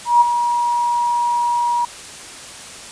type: tone with ADSR envelope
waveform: sine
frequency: 956 Hz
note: A#5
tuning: 43 cents sharp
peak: -6 dBFS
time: 0.05-1.85 s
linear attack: 160 ms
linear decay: 19 ms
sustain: -9 dB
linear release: 4 ms
effects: white hiss -35 dBFS RMS until 2.91 s + resampled to 22050 Hz